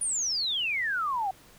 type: exponential sweep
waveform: sine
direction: down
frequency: 9710 to 740 Hz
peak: -26 dBFS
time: 0.01-1.31 s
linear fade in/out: 5 ms
effects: pink hiss -55 dBFS RMS until 1.58 s

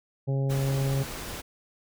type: harmonic tone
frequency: 136.1 Hz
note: C#3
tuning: 31 cents flat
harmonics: 1 / 2 / 3 / 4 / 5 / 6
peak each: -24 / -38 / -36 / -37 / -48 / -47 dBFS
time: 0.27-1.04 s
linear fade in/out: 20 ms
type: noise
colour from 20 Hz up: pink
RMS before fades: -37 dBFS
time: 0.49-1.42 s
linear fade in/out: 20 ms
effects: none

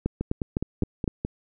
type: two click trains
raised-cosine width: 3 ms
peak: -11 / -14 dBFS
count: 5 / 6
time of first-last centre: 0.06-1.078 / 0.21-1.25 s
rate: 3.93 / 4.81 Hz
effects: none

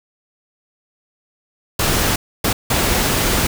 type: noise bursts at uneven times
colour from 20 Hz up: pink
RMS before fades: -17 dBFS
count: 3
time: 1.79-2.16 / 2.44-2.53 / 2.7-3.47 s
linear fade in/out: 5 ms
effects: none

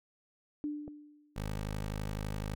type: tone with exponential decay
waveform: sine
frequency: 296.5 Hz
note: D4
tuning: 17 cents sharp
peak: -31 dBFS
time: 0.64-1.43 s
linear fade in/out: 0 ms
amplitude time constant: 170 ms
type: click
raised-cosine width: 2 ms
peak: -31 dBFS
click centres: 0.879 s
type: tone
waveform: 15% pulse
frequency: 51.9 Hz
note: G#1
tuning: in tune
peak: -29 dBFS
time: 1.36-2.55 s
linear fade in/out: 5 ms
effects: none

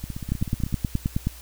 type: two click trains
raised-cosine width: 5 ms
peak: -19 / -10 dBFS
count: 12 / 10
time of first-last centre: 0.04-0.728 / 0.32-1.27 s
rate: 16 / 9.47 Hz
effects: added 60 Hz sine -43 dBFS peak until 1.41 s + white hiss -46 dBFS RMS until 1.41 s

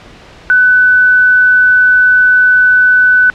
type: tone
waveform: sine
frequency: 1500 Hz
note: F#6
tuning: 23 cents sharp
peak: -4 dBFS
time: 0.5-3.3 s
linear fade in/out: 0 ms
effects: pink hiss -36 dBFS RMS until 3.34 s + low-pass 4000 Hz 12 dB/octave

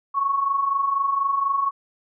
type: tone pair together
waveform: sine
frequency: 1084.6 / 1108.7 Hz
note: C#6 / C#6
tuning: -38 / 0 cents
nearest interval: unison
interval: 38 cents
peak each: -27 / -20 dBFS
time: 0.14-1.71 s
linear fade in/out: 20 ms
effects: none

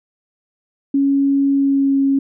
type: tone with pitch glide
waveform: sine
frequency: 277.2 to 274 Hz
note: C#4 to C#4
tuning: 0 to -20 cents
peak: -12 dBFS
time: 0.94-2.19 s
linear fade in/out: 5 ms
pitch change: -20 cents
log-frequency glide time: 1.51-1.99 s
effects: none

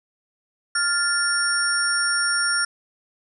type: tone cluster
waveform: sine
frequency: 1401 / 1750 / 5520 / 9170 Hz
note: F6 / A6 / F8 / D9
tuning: +5 / -10 / -21 / -42 cents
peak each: -22 / -28 / -24 / -27 dBFS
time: 0.75-2.65 s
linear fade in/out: 5 ms
effects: none

